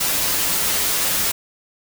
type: noise with comb filter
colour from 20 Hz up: white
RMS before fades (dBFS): -20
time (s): 0-1.32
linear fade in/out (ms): 10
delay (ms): 8.4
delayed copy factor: -0.7
effects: none